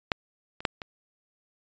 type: clicks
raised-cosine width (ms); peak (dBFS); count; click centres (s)
0.3; -7 / -25 / -6 / -21; 4; 0.118 / 0.605 / 0.652 / 0.818
effects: resampled to 16000 Hz